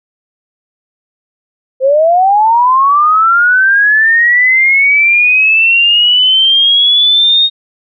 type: linear sweep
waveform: sine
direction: up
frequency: 510 to 3729 Hz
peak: -5 dBFS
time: 1.8-7.5 s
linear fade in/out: 50 ms
effects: none